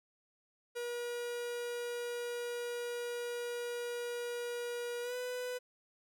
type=tone with pitch glide; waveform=45% pulse; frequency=480 to 498.1 Hz; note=B4 to B4; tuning=-49 to +15 cents; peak=-37 dBFS; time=0.75-5.59 s; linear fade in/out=20 ms; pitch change=+64 cents; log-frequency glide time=5.02-5.15 s; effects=none